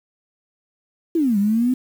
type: exponential two-way sweep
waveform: sine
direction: down then up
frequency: 349.2 to 196.3 to 259.8 Hz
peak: -15 dBFS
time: 1.15-1.74 s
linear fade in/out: 5 ms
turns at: 1.38 s
effects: 7-bit